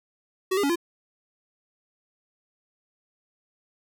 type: tone with pitch steps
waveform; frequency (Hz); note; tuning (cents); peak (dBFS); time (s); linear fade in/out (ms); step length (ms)
square; 376.4 / 405.6 / 281.6 / 343.1; F#4 / G#4 / C#4 / F4; +30 / -41 / +27 / -31; -22; 0.51-0.758; 10; 62
effects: none